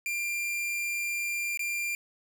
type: tone with dropouts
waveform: 45% pulse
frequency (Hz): 2384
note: D7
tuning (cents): +25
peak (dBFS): -29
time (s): 0.06-1.95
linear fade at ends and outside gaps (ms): 1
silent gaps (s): 1.574-1.593
effects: none